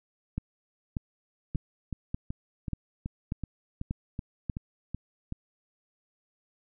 two click trains, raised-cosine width 5 ms, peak -21 / -18 dBFS, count 11 / 8, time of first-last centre 1.55-5.324 / 0.38-4.498 s, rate 2.65 / 1.7 Hz, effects none

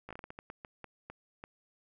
slowing click train, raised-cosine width 0.5 ms, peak -29 dBFS, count 13, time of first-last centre 0.09-1.439 s, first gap 16 ms, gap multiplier 1.32, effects none

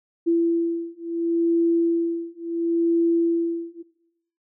sine beating tone pair, 335.7 / 336.42 Hz, E4 / E4, +32 / +35 cents, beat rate 0.72 Hz, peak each -22 dBFS, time 0.26-3.83 s, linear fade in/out 20 ms, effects noise-tail reverb RT60 0.9 s tail -20 dB re dry

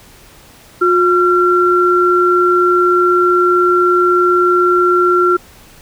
sine tone pair together, 358.4 / 1365 Hz, F4 / F6, +45 / -40 cents, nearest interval octave + major seventh, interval 2315 cents, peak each -11 dBFS, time 0.81-5.37 s, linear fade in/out 10 ms, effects pink hiss -42 dBFS RMS until 5.81 s

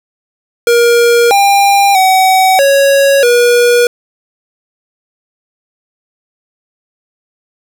square tone with pitch steps, 472.5 / 799 / 755 / 554 / 481.8 Hz, A#4 / G5 / F#5 / C#5 / B4, +23 / +33 / +35 / -1 / -43 cents, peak -6 dBFS, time 0.67-3.87 s, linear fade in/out 2 ms, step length 640 ms, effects none

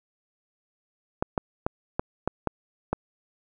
clicks, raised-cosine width 1 ms, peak -10 dBFS, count 7, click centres 1.225 / 1.378 / 1.665 / 1.995 / 2.276 / 2.473 / 2.93 s, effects none

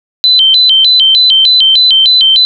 sine tone with vibrato, 3535 Hz, A7, 7 cents sharp, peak -3 dBFS, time 0.24-2.45 s, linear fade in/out 0 ms, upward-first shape square, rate 3.3 Hz, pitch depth 220 cents each way, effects none

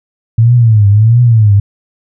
sine tone with vibrato, 110.9 Hz, A2, 14 cents sharp, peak -3 dBFS, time 0.38-1.6 s, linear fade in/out 5 ms, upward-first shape triangle, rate 1.5 Hz, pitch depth 190 cents each way, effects none

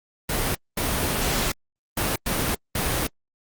pink noise bursts at uneven times, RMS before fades -24 dBFS, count 5, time 0.29-0.55 / 0.77-1.52 / 1.97-2.16 / 2.26-2.55 / 2.75-3.07 s, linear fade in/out 5 ms, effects Opus 32 kbps

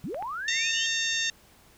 sine linear sweep, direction up, 130.81 to 3251 Hz, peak -31 dBFS, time 0.04-0.86 s, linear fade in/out 0 ms
clicks, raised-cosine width 0.5 ms, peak -25 dBFS, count 2, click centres 0.145 / 0.225 s
harmonic tone, 910 Hz, A#5, 42 cents flat, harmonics 2 / 3 / 4 / 5 / 6 / 7 / 8, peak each -31 / -33 / -30 / -39 / -36 / -33 / -42 dBFS, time 0.48-1.3 s, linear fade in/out 2 ms
effects pink hiss -57 dBFS RMS until 1.77 s

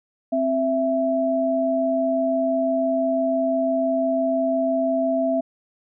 sine tone pair together, 262.9 / 663 Hz, C4 / E5, +8 / +10 cents, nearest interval octave + major third, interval 1602 cents, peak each -23 / -20 dBFS, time 0.32-5.41 s, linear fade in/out 10 ms, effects none

